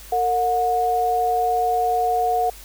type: tone pair together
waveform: sine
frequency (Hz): 457.4 / 726.1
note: A#4 / F#5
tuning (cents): -33 / -33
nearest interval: minor sixth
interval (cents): 800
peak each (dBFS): -24 / -18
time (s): 0.12-2.5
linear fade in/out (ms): 5
effects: added 50 Hz sine -42 dBFS peak until 2.64 s + white hiss -43 dBFS RMS until 2.64 s